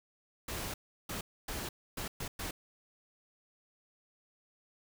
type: noise bursts at uneven times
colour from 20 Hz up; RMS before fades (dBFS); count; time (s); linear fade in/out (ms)
pink; -39; 6; 0.48-0.74 / 1.09-1.21 / 1.48-1.69 / 1.97-2.08 / 2.2-2.28 / 2.39-2.51; 5
effects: none